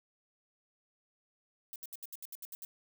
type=noise bursts; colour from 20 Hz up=violet; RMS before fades=-44 dBFS; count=10; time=1.73-2.649 s; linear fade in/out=0 ms; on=28 ms; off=71 ms; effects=none